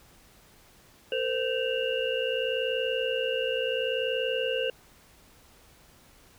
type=tone cluster; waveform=sine; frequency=456.3 / 517 / 1549 / 2733 / 2853 Hz; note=A#4 / C5 / G6 / F7 / F7; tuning=-37 / -21 / -21 / -38 / +36 cents; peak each=-31 / -29 / -38 / -36 / -34 dBFS; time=1.12-4.7 s; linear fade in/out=2 ms; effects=pink hiss -57 dBFS RMS until 6.38 s